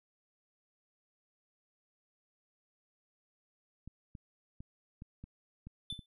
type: clicks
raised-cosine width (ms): 5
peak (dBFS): -34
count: 8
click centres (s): 3.876 / 4.152 / 4.605 / 5.021 / 5.24 / 5.67 / 5.926 / 5.992
type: tone with exponential decay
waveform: triangle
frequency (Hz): 3520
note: A7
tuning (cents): 0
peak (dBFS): -33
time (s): 5.9-6.06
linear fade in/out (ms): 2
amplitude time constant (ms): 34
effects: resampled to 32000 Hz